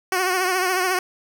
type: tone with vibrato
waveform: 10% pulse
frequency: 369 Hz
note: F#4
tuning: 5 cents flat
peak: -11 dBFS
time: 0.12-0.99 s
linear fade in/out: 2 ms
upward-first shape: triangle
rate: 14 Hz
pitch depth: 67 cents each way
effects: none